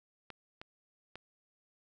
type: clicks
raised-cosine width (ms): 0.3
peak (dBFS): -29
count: 3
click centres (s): 0.303 / 0.615 / 1.156
effects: none